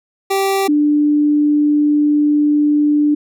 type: tone pair in turn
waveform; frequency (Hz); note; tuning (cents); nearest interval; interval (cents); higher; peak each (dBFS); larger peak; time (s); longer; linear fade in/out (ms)
25% pulse / sine; 390 / 295.9; G4 / D4; -9 / +13; perfect fourth; 478; first; -10; neither; 0.3-0.68 / 0.68-3.15; second; 10
effects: none